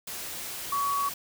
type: tone in noise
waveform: sine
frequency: 1125 Hz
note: C#6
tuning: 25 cents sharp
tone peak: -25 dBFS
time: 0.72-1.09 s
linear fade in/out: 5 ms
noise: white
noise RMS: -37 dBFS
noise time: 0.07-1.14 s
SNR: +9 dB
effects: none